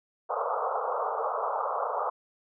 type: band-pass noise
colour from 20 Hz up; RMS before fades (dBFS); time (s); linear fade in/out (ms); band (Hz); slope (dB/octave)
white; -30; 0.29-2.1; 10; 440 to 1300; 96
effects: none